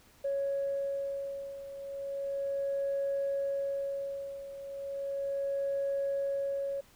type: beating tone pair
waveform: sine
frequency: 554.4 / 554.75 Hz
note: C#5 / C#5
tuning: 0 / +1 cents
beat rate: 0.35 Hz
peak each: -32 / -36 dBFS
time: 0.24-6.81 s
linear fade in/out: 10 ms
effects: tanh soft clip ceiling -25 dBFS + pink hiss -61 dBFS RMS until 6.95 s